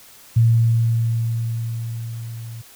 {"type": "tone with level ramp", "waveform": "sine", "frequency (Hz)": 115, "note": "A#2", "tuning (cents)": -23, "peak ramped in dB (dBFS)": [-10, -31], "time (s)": [0.36, 2.62], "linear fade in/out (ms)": 10, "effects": ["white hiss -46 dBFS RMS until 2.75 s"]}